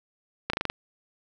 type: slowing click train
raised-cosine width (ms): 0.3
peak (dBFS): -10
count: 6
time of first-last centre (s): 0.5-0.699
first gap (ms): 34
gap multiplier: 1.08
effects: none